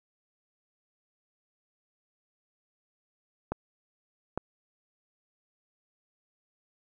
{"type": "clicks", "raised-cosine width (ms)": 1, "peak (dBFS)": -16, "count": 2, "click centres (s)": [3.52, 4.376], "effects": []}